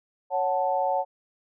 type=chord; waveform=sine; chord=F# minor; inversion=second; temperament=equal; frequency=554.4 / 740 / 880 Hz; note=C#5 / F#5 / A5; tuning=0 / 0 / 0 cents; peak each=-27 / -26 / -27 dBFS; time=0.3-1.05 s; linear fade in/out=50 ms; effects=none